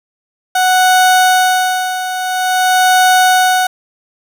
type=tone with tremolo; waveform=30% pulse; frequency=740 Hz; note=F#5; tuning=in tune; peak=-4 dBFS; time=0.55-3.67 s; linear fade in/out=5 ms; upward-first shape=sine; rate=0.49 Hz; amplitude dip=70%; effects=none